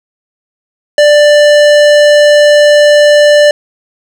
sine tone with hard clipping, 590 Hz, D5, 8 cents sharp, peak -4 dBFS, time 0.98-3.51 s, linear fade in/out 2 ms, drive 17 dB, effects none

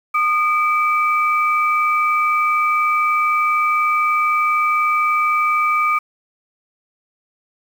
sine tone pair together, 1225 / 2312 Hz, D#6 / D7, -27 / -28 cents, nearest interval major seventh, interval 1099 cents, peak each -15 / -20 dBFS, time 0.14-5.99 s, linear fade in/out 10 ms, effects 7-bit

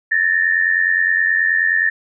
sine tone pair together, 1744.5 / 1834 Hz, A6 / A#6, -15 / -29 cents, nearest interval minor second, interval 86 cents, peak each -16 dBFS, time 0.11-1.9 s, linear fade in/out 10 ms, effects none

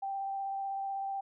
sine tone with vibrato, 784 Hz, G5, in tune, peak -33 dBFS, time 0.02-1.21 s, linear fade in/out 10 ms, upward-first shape sine, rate 16 Hz, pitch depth 11 cents each way, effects none

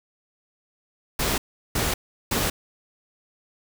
pink noise bursts, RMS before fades -24 dBFS, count 3, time 1.19-2.5 s, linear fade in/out 5 ms, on 190 ms, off 370 ms, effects none

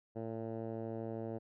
10% pulse tone with low-pass filter, 112.8 Hz, A2, 44 cents sharp, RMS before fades -41 dBFS, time 0.15-1.39 s, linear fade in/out 20 ms, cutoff 610 Hz, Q 1.2, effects none

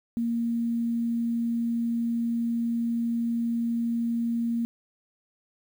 sine tone with quantisation, 233.1 Hz, A#3, in tune, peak -24 dBFS, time 0.17-4.65 s, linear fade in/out 0 ms, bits 9, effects none

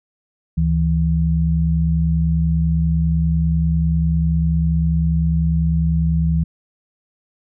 sine tone pair together, 72.48 / 162.6 Hz, D2 / E3, -22 / -23 cents, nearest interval octave + major second, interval 1399 cents, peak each -18 / -16 dBFS, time 0.57-6.44 s, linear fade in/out 10 ms, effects none

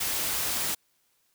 white noise, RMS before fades -29 dBFS, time 0-0.75 s, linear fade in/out 10 ms, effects white hiss -70 dBFS RMS until 1.34 s

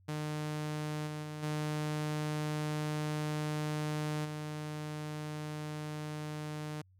sawtooth tone with level steps, 151.7 Hz, D#3, 44 cents flat, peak -31 / -34 / -36 / -29 / -34 dBFS, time 0.08-6.82 s, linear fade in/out 10 ms, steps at 1.06 / 1.22 / 1.42 / 4.24 s, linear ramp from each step 20 ms, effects added 93 Hz sine -61 dBFS peak until 6.99 s + low-pass 12000 Hz 12 dB/octave

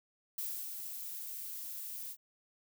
violet noise with ADSR envelope, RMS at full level -38 dBFS, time 0.38-2.17 s, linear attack 4 ms, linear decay 310 ms, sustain -5 dB, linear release 68 ms, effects none

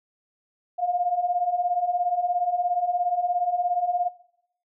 sine beating tone pair, 697 / 714 Hz, F5 / F5, -4 / +38 cents, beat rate 17 Hz, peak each -27 / -24 dBFS, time 0.78-4.09 s, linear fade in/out 20 ms, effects noise-tail reverb RT60 0.7 s tail -17 dB re dry

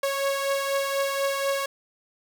sawtooth beating tone pair, 551 / 555.1 Hz, C#5 / C#5, -11 / +2 cents, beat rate 4.1 Hz, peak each -21 / -27 dBFS, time 0.03-1.66 s, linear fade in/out 5 ms, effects none

